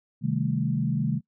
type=chord; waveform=sine; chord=A half-diminished seventh; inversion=first; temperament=equal; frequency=130.81 / 155.56 / 196 / 220 Hz; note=C3 / Eb3 / G3 / A3; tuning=0 / 0 / 0 / 0 cents; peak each=-28 / -27 / -31 / -29 dBFS; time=0.21-1.21 s; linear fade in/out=50 ms; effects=noise-tail reverb RT60 0.1 s tail -24 dB re dry